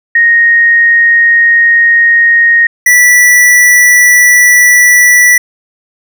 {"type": "tone pair in turn", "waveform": ["sine", "square"], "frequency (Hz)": [1864.7, 1960.8], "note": ["A#6", "B6"], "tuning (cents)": [0, -13], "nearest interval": "minor second", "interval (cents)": 87, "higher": "second", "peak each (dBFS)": -3, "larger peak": "neither", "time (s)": [[0.15, 2.67], [2.86, 5.38]], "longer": "neither", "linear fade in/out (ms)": 5, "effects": []}